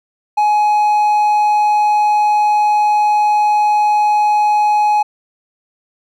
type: tone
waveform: triangle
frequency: 840 Hz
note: G#5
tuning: 19 cents sharp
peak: -8 dBFS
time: 0.37-5.03 s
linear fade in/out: 10 ms
effects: none